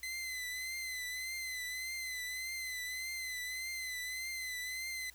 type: tone with vibrato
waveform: sawtooth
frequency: 2038 Hz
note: C7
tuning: 46 cents flat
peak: -35 dBFS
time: 0.03-5.1 s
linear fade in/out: 2 ms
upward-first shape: triangle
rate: 1.7 Hz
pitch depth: 54 cents each way
effects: added 60 Hz sine -62 dBFS peak until 5.14 s + white hiss -61 dBFS RMS until 5.14 s